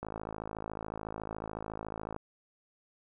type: click train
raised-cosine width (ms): 1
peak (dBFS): -24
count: 116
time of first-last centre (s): 0.03-2.164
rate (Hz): 53.9
effects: none